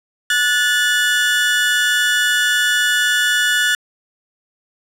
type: tone pair together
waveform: 30% pulse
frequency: 1462.7 / 1739 Hz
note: F#6 / A6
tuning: -20 / -21 cents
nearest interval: minor third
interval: 299 cents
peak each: -14 dBFS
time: 0.3-3.75 s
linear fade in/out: 2 ms
effects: low-pass 12000 Hz 12 dB/octave